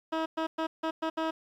15% pulse tone bursts at uneven times, 321.2 Hz, E4, 45 cents flat, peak -22 dBFS, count 6, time 0.12-0.26 / 0.37-0.47 / 0.58-0.67 / 0.83-0.91 / 1.02-1.1 / 1.17-1.31 s, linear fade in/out 10 ms, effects low-pass 3000 Hz 12 dB/octave + 10-bit

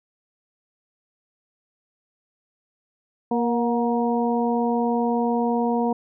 harmonic tone with a mistuned harmonic, 235.9 Hz, A#3, 21 cents sharp, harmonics 1 / 2 / 3 / 4, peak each -22 / -25 / -27 / -28 dBFS, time 3.31-5.93 s, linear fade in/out 5 ms, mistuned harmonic 3, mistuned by +31 cents, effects none

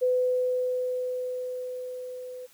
sine tone with level ramp, 503 Hz, B4, 32 cents sharp, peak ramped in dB -20 to -37 dBFS, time 0.01-2.47 s, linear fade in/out 20 ms, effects white hiss -58 dBFS RMS until 2.53 s

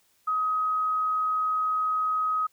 sine tone, 1263 Hz, D#6, 26 cents sharp, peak -23 dBFS, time 0.27-2.47 s, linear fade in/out 10 ms, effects white hiss -66 dBFS RMS until 2.52 s

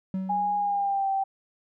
triangle tone with exponential decay, 189.2 Hz, F#3, 39 cents sharp, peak -23 dBFS, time 0.14-1.02 s, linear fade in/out 2 ms, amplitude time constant 190 ms
sine tone with pitch glide, 824 to 778.7 Hz, G#5 to G5, -14 to -12 cents, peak -23 dBFS, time 0.29-1.24 s, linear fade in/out 10 ms, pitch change -98 cents, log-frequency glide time 0.56-1.09 s
effects none

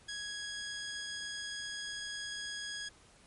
15% pulse tone, 1661.2 Hz, G#6, in tune, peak -32 dBFS, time 0.08-2.89 s, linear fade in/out 10 ms, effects pink hiss -61 dBFS RMS until 3.26 s + MP3 48 kbps

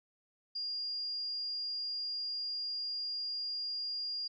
sine tone, 4822 Hz, D8, 45 cents sharp, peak -35 dBFS, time 0.55-4.28 s, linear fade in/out 10 ms, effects none

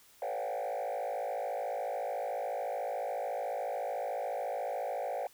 sine tone with frequency modulation, 641 Hz, E5, 49 cents flat, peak -30 dBFS, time 0.22-5.27 s, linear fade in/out 2 ms, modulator 53.9 Hz, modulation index 2.8, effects tanh soft clip ceiling -32 dBFS + white hiss -61 dBFS RMS until 5.33 s

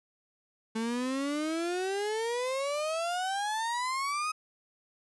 35% pulse exponential sweep, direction up, 220 to 1270 Hz, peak -28 dBFS, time 0.75-4.32 s, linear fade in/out 10 ms, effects resampled to 24000 Hz

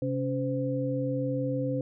sine tone cluster, 133.2 / 279.7 / 512 Hz, C3 / C#4 / C5, +31 / +16 / -38 cents, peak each -31 dBFS, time 0.02-1.81 s, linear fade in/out 2 ms, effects none

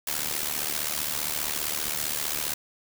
white noise with amplitude modulation, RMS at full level -26 dBFS, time 0.07-2.54 s, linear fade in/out 5 ms, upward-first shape sine, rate 75.2 Hz, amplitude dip 80%, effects none

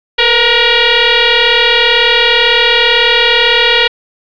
sine tone with frequency modulation, 493 Hz, B4, 3 cents flat, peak -6 dBFS, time 0.18-3.88 s, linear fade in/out 10 ms, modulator 474 Hz, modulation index 7.3, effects resampled to 11025 Hz + 8-bit

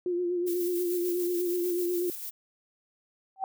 sine tone with vibrato, 353.4 Hz, F4, 21 cents sharp, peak -26 dBFS, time 0.06-2.1 s, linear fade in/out 2 ms, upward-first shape sine, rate 8.2 Hz, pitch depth 38 cents each way
violet noise with tremolo, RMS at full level -37 dBFS, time 0.46-2.31 s, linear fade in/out 20 ms, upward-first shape square, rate 6.8 Hz, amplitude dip 30%
sine tone with exponential growth, 770 Hz, G5, 31 cents flat, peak -23 dBFS, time 3.36-3.44 s, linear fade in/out 1 ms, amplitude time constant 17 ms
effects none

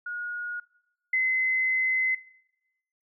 sine tone pair in turn, 1443 / 2046 Hz, F#6 / C7, -44 / -39 cents, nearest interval tritone, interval 605 cents, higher second, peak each -31 / -21 dBFS, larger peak second, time 0.06-0.6 / 1.13-2.15 s, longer second, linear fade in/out 5 ms, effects noise-tail reverb RT60 0.9 s tail -21 dB re dry

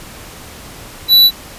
square tone, 3951 Hz, B7, in tune, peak -5 dBFS, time 1.08-1.31 s, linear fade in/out 50 ms, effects pink hiss -34 dBFS RMS until 1.58 s + resampled to 32000 Hz

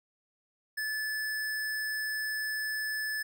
square tone, 1734 Hz, A6, 26 cents flat, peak -32 dBFS, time 0.77-3.23 s, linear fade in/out 10 ms, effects none

